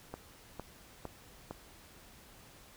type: click train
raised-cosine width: 1 ms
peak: -26 dBFS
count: 4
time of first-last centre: 0.14-1.51 s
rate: 2.19 Hz
effects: pink hiss -57 dBFS RMS until 2.76 s